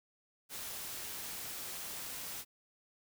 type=noise; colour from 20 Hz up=white; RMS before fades=-43 dBFS; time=0.49-2.45 s; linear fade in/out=50 ms; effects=none